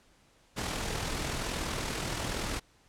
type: noise with amplitude modulation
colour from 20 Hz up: pink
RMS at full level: -32 dBFS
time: 0.56-2.6 s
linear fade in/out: 20 ms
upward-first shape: sine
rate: 41 Hz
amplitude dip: 40%
effects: pink hiss -64 dBFS RMS until 2.88 s + low-pass 9000 Hz 12 dB/octave